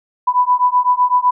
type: beating tone pair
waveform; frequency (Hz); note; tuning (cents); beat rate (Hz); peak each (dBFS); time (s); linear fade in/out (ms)
sine; 989 / 996.9; B5 / B5; +2 / +16; 7.9; -14; 0.27-1.31; 10
effects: none